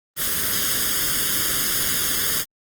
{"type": "noise with comb filter", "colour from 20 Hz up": "white", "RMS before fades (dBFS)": -22, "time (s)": [0.16, 2.45], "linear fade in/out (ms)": 50, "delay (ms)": 0.6, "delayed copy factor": 0.75, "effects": ["Opus 24 kbps"]}